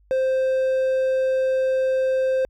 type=tone with hard clipping; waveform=triangle; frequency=523.3 Hz; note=C5; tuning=in tune; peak=-19 dBFS; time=0.11-2.45 s; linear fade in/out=0 ms; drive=6 dB; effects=added 50 Hz sine -54 dBFS peak until 2.49 s